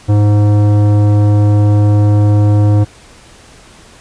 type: tone with tanh clipping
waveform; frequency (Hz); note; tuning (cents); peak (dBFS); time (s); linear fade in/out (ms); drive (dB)
sine; 103.83; G#2; 0; -8; 0.08-2.85; 20; 15
effects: pink hiss -40 dBFS RMS until 4 s + resampled to 22050 Hz